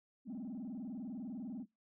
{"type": "tone with vibrato", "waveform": "sine", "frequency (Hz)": 233.1, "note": "A#3", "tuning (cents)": 0, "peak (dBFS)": -39, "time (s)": [0.25, 1.66], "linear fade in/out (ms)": 50, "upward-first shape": "square", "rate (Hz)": 20, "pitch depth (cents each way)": 210, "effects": ["noise-tail reverb RT60 0.2 s tail -23 dB re dry", "tanh soft clip ceiling -39 dBFS"]}